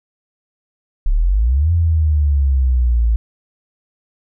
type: exponential two-way sweep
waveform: sine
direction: up then down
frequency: 32.7 to 86.1 to 55.2 Hz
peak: -11 dBFS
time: 1.06-3.16 s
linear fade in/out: 0 ms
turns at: 1.72 s
effects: none